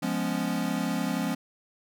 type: chord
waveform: square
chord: C# dominant seventh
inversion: first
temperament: equal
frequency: 174.61 / 207.7 / 246.9 / 277.2 Hz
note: E#3 / G#3 / B3 / C#4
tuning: 0 / 0 / 0 / 0 cents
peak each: -33 dBFS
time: 0.02-1.35 s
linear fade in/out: 10 ms
effects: none